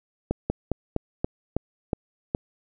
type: slowing click train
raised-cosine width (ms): 2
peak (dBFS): -10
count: 8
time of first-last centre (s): 0.31-2.349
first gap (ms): 190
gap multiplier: 1.14
effects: none